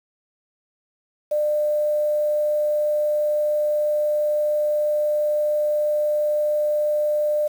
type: tone with quantisation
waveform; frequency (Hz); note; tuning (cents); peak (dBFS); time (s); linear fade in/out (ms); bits
sine; 599; D5; +34; -18; 1.31-7.48; 10; 7
effects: none